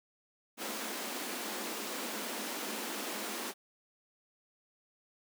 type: high-pass noise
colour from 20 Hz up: pink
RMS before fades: -39 dBFS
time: 0.57-3.54 s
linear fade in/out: 50 ms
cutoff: 200 Hz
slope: 96 dB/octave
effects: none